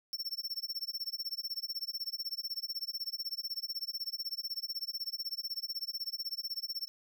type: tone with tremolo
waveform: square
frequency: 5410 Hz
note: E8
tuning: 44 cents sharp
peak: -33 dBFS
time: 0.13-6.88 s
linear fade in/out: 0 ms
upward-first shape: sine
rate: 16 Hz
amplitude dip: 100%
effects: none